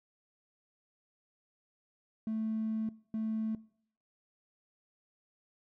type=tone bursts at uneven times; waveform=triangle; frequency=220 Hz; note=A3; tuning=in tune; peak=-29 dBFS; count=2; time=2.27-2.89 / 3.14-3.55 s; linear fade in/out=2 ms; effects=noise-tail reverb RT60 0.6 s tail -23 dB re dry + tanh soft clip ceiling -27 dBFS